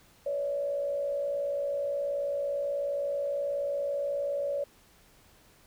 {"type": "tone with frequency modulation", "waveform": "sine", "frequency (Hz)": 569, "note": "C#5", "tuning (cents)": 45, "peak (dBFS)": -28, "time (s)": [0.26, 4.64], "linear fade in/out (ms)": 5, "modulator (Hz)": 58.6, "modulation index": 0.59, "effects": ["pink hiss -60 dBFS RMS until 5.66 s"]}